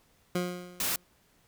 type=tone with exponential decay; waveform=20% pulse; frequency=178.5 Hz; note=F3; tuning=38 cents sharp; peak=-21 dBFS; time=0.35-1.04 s; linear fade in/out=5 ms; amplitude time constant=150 ms
type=noise; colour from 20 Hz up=white; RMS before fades=-30 dBFS; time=0.8-0.96 s; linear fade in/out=2 ms
effects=pink hiss -66 dBFS RMS until 1.47 s